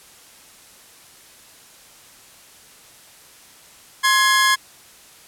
sawtooth tone pair together, 1057 / 1677.9 Hz, C6 / G#6, +17 / +17 cents, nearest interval minor sixth, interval 800 cents, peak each -13 dBFS, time 4.03-4.56 s, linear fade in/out 20 ms, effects white hiss -47 dBFS RMS until 5.27 s + low-pass 12000 Hz 12 dB/octave

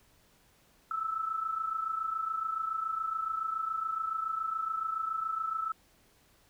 sine tone pair together, 1291.4 / 1318.5 Hz, E6 / E6, -36 / 0 cents, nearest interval unison, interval 36 cents, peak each -37 / -32 dBFS, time 0.91-5.72 s, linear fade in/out 2 ms, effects pink hiss -65 dBFS RMS until 6.49 s

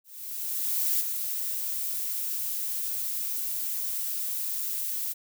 violet noise with ADSR envelope, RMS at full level -25 dBFS, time 0.04-5.14 s, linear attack 960 ms, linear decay 19 ms, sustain -6 dB, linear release 26 ms, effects none

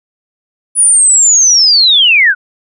sine linear sweep, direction down, 9880 to 1419 Hz, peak -4 dBFS, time 0.75-2.35 s, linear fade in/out 50 ms, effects none

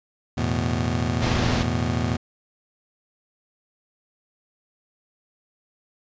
25% pulse chord, E suspended fourth, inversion none, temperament just, 82.41 / 109.88 / 123.61 Hz, E2 / A2 / B2, 0 / -2 / +2 cents, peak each -23 dBFS, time 0.37-2.17 s, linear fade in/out 10 ms
pink low-pass noise, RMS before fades -26 dBFS, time 1.21-1.64 s, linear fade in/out 20 ms, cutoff 5600 Hz, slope 24 dB/octave
effects resampled to 16000 Hz

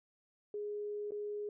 sine tone with dropouts, 415.3 Hz, G#4, in tune, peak -37 dBFS, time 0.54-1.49 s, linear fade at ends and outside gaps 2 ms, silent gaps 1.108-1.119 s, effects none

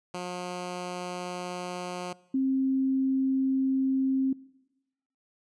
10% pulse / sine tone pair in turn, 179.2 / 265.7 Hz, F3 / C4, +45 / +27 cents, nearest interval perfect fifth, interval 682 cents, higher second, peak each -25 / -23 dBFS, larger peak second, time 0.14-2.13 / 2.34-4.33 s, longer neither, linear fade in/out 5 ms, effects noise-tail reverb RT60 1.0 s tail -22 dB re dry + resampled to 22050 Hz

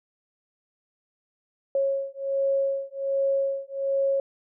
sine beating tone pair, 547 / 548.3 Hz, C#5 / C#5, -23 / -19 cents, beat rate 1.3 Hz, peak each -26 dBFS, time 1.75-4.2 s, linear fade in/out 2 ms, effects none

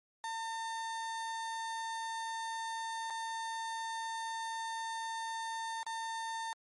35% pulse tone with dropouts, 904 Hz, A5, 47 cents sharp, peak -35 dBFS, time 0.24-6.53 s, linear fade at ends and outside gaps 1 ms, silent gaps 3.101-3.105 / 5.831-5.865 s, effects MP3 48 kbps

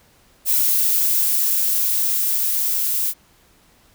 violet noise with level ramp, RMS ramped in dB -17 to -21 dBFS, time 0.45-3.14 s, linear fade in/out 50 ms, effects pink hiss -55 dBFS RMS until 3.94 s

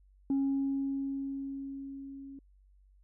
sine tone with level ramp, 273.9 Hz, C#4, 21 cents flat, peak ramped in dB -24 to -44 dBFS, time 0.3-2.39 s, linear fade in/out 2 ms, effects tanh soft clip ceiling -24 dBFS + added 48 Hz sine -59 dBFS peak until 3.03 s

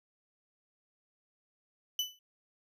35% pulse tone with exponential decay, 2993 Hz, F#7, 19 cents sharp, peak -25 dBFS, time 1.99-2.19 s, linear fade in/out 2 ms, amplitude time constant 42 ms, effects none

